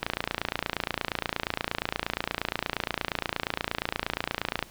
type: click train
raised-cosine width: 0.3 ms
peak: -10 dBFS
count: 132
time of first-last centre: 0.03-4.626 s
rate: 28.5 Hz
effects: pink hiss -51 dBFS RMS until 4.7 s